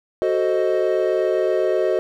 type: chord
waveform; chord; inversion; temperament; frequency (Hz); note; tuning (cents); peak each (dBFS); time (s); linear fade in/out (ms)
triangle; F# diminished seventh; none; equal with one note detuned; 372.1 / 440 / 523.3 / 622.3; F#4 / A4 / C5 / Eb5; +10 / 0 / 0 / 0; -19 / -22 / -22 / -20; 0.22-1.99; 0
effects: none